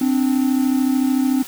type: tone pair together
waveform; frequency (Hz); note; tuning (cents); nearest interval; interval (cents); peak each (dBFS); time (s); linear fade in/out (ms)
triangle; 260 / 293.6; C4 / D4; -11 / 0; major second; 211; -14 / -19; 0.01-1.43; 5
effects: white hiss -36 dBFS RMS until 1.47 s